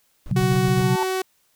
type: noise bursts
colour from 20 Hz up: brown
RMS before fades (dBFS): -34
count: 5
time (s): 0.26-0.821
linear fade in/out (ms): 0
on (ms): 53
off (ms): 74
type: chord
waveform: sine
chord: B suspended second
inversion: none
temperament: equal with one note detuned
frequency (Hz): 123.47 / 138.19 / 185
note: B2 / C#3 / F#3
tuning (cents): 0 / -5 / 0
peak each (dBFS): -22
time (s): 0.31-0.96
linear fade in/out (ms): 5
type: tone with pitch glide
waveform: sawtooth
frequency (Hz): 373 to 375.6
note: F#4 to F#4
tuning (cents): +14 to +26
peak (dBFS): -18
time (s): 0.36-1.22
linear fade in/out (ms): 5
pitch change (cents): +12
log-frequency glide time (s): 0.93-0.98
type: tone with exponential growth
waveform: sine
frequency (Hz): 884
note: A5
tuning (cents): +8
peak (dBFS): -19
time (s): 0.68-1.03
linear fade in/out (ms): 0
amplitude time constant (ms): 74
effects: white hiss -64 dBFS RMS until 1.55 s